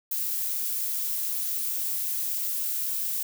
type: noise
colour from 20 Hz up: violet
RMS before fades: -29 dBFS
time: 0.11-3.23 s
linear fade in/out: 5 ms
effects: none